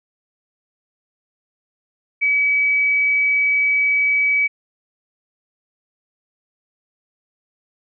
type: tone with frequency modulation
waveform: sine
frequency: 2281 Hz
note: C#7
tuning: 49 cents sharp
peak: -14 dBFS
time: 2.21-4.48 s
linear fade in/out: 20 ms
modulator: 33.2 Hz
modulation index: 0.21
effects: none